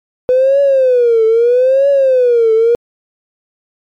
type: tone with vibrato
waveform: triangle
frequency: 499.2 Hz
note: B4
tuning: 19 cents sharp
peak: -3 dBFS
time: 0.29-2.75 s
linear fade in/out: 0 ms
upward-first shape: triangle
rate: 0.78 Hz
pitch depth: 220 cents each way
effects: tanh soft clip ceiling -4 dBFS + MP3 96 kbps